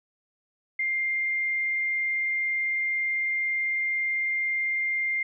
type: tone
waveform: sine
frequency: 2106 Hz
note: C7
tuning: 11 cents sharp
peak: -24 dBFS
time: 0.79-5.23 s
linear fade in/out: 5 ms
effects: none